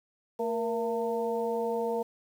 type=harmonic tone with a mistuned harmonic; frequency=225.7 Hz; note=A3; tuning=44 cents sharp; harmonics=1 / 2 / 3 / 4; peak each=-37 / -29 / -36 / -36 dBFS; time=0.39-2.03 s; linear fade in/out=10 ms; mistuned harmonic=2; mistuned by=+66 cents; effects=9-bit